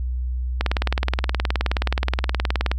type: click train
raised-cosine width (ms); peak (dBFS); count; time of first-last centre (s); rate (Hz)
0.3; -5; 41; 0.61-2.715; 19
effects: added 62 Hz sine -22 dBFS peak until 2.78 s